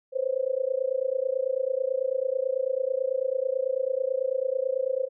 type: tone with amplitude modulation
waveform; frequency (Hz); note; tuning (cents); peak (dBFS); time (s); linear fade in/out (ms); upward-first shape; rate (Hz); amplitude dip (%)
sine; 523.3; C5; 0; -20; 0.12-5.09; 50; sine; 29.1; 95
effects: none